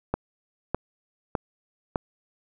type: click train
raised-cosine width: 1 ms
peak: -10 dBFS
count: 4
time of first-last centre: 0.14-1.958 s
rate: 1.65 Hz
effects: none